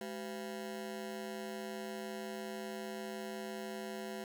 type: ring-modulated tone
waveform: 25% pulse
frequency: 297.3 Hz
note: D4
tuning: 21 cents sharp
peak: -34 dBFS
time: 0.01-4.24 s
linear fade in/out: 2 ms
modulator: 85.9 Hz
effects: none